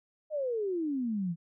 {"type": "exponential sweep", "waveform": "sine", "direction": "down", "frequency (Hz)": [631, 161.5], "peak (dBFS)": -29, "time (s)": [0.3, 1.36], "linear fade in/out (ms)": 50, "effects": []}